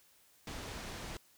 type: low-pass noise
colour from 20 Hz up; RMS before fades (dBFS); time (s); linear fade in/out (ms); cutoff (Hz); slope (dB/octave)
pink; -44; 0.47-1.17; 2; 7300; 12
effects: white hiss -66 dBFS RMS until 1.37 s